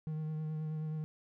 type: tone with vibrato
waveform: triangle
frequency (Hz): 155.56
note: D#3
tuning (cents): 0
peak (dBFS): -33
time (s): 0.07-1.04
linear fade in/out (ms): 0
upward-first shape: triangle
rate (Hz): 9.4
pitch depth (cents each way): 23
effects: none